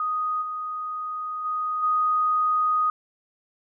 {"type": "tone with level steps", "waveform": "sine", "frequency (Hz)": 1245, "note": "D#6", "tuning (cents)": 1, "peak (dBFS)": [-23, -28, -24, -19], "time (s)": [0, 2.9], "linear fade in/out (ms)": 2, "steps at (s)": [0.41, 1.44, 1.82], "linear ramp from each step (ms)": 20, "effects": []}